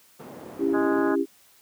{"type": "band-pass noise", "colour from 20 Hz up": "white", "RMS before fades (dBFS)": -42, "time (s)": [0.19, 1.13], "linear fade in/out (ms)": 10, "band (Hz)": [140, 560], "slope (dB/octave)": 12}
{"type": "clicks", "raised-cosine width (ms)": 2, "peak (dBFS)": -32, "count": 11, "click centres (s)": [0.464, 0.564, 0.605, 0.636, 0.677, 0.72, 0.765, 0.8, 0.846, 0.915, 0.984]}
{"type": "chord", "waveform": "sine", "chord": "C# diminished", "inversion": "none", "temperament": "just", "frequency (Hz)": [277.2, 332.6, 399.1], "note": ["C#4", "E4", "G4"], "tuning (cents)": [0, 16, 31], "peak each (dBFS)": -25, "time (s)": [0.58, 1.26], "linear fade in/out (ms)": 50}
{"type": "harmonic tone", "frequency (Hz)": 207.7, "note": "G#3", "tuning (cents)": 0, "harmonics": [3, 4, 5, 6, 7, 8], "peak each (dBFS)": [-32, -33, -34, -35, -35, -36], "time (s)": [0.73, 1.16], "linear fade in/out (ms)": 20}
{"effects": ["white hiss -57 dBFS RMS until 1.61 s", "high-pass 80 Hz 12 dB/octave"]}